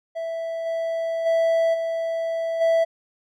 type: tone with level steps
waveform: triangle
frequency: 659.3 Hz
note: E5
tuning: in tune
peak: -24 / -21 / -15 / -21 / -14 dBFS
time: 0.15-2.85 s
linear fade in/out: 20 ms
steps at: 0.65 / 1.25 / 1.73 / 2.6 s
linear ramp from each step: 20 ms
effects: none